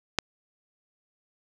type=click; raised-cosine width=0.2 ms; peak=-5 dBFS; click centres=0.187 s; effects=none